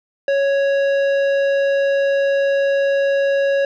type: tone with tanh clipping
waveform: triangle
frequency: 554.4 Hz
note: C#5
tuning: in tune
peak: -16 dBFS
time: 0.28-3.65 s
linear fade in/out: 2 ms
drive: 16 dB
effects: none